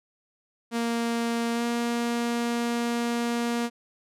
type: tone with pitch glide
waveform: sawtooth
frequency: 233.1 to 236.4 Hz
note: A#3 to A#3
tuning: 0 to +24 cents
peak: -21 dBFS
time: 0.71-3.7 s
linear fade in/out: 50 ms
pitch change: +24 cents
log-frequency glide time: 1.53-1.63 s
effects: low-pass 11000 Hz 12 dB/octave